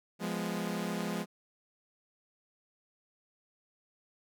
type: chord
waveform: sawtooth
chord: F diminished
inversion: none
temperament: equal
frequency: 174.61 / 207.7 / 246.9 Hz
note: F3 / Ab3 / Cb4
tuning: 0 / 0 / 0 cents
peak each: -33 / -32 / -37 dBFS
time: 0.19-1.26 s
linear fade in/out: 50 ms
effects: none